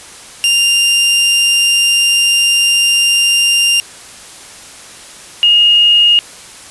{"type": "tone pair in turn", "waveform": ["sawtooth", "sine"], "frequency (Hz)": [2794, 2854], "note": ["F7", "F7"], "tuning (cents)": [0, 37], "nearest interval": "unison", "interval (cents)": 37, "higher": "second", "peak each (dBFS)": [-5, -5], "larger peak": "neither", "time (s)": [[0.44, 3.8], [5.43, 6.19]], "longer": "first", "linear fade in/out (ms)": 0, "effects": ["white hiss -34 dBFS RMS until 6.7 s", "resampled to 24000 Hz"]}